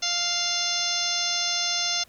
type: harmonic tone with a mistuned harmonic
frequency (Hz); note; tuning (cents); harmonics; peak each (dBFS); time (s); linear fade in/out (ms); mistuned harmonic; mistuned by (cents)
698.5; F5; 0; 1 / 2 / 3 / 4 / 5 / 6 / 7 / 8 / 9; -36 / -36 / -35 / -34 / -30 / -31 / -35 / -30 / -30; 0.02-2.04; 10; 8; -68
effects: pink hiss -57 dBFS RMS until 2.08 s